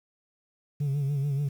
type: tone with vibrato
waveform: sine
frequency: 141.1 Hz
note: C#3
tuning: 31 cents sharp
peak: -22 dBFS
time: 0.8-1.49 s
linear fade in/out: 10 ms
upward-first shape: sine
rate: 6.9 Hz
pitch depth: 71 cents each way
effects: tanh soft clip ceiling -24 dBFS + 9-bit